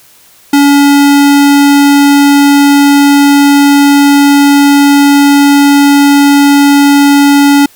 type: tone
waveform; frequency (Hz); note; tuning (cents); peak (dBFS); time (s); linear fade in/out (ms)
square; 283.9; C#4; +41; -3; 0.53-7.66; 5
effects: white hiss -41 dBFS RMS until 7.75 s